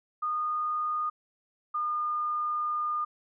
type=tone pair in turn; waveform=sine; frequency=1227 / 1215 Hz; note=D#6 / D#6; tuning=-25 / -42 cents; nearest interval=unison; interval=17 cents; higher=first; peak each=-27 dBFS; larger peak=neither; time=0.22-1.1 / 1.74-3.05 s; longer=second; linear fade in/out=10 ms; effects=none